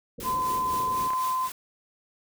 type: low-pass noise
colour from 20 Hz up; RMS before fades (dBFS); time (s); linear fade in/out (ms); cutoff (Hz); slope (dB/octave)
white; -40; 0.18-1.08; 5; 540; 96
type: noise with tremolo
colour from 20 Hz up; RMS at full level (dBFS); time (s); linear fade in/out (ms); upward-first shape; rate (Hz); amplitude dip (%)
white; -38; 0.2-1.52; 2; sine; 4; 55
type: tone with pitch glide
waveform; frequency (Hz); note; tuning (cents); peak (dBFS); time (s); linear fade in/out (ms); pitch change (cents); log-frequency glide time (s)
sine; 1022 to 1028.5; C6 to C6; -41 to -30; -24; 0.23-1.5; 50; +11; 0.87-0.99
type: clicks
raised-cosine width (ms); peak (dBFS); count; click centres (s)
0.5; -22; 2; 1.105 / 1.134
effects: none